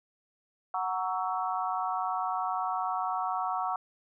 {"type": "chord", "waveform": "sine", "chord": "F# dominant seventh", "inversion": "none", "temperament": "equal with one note detuned", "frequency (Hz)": [740, 932.3, 1122.3, 1318.5], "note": ["F#5", "A#5", "C#6", "E6"], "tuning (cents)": [0, 0, 21, 0], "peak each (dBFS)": [-32, -35, -34, -36], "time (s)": [0.74, 3.76], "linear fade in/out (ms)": 2, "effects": []}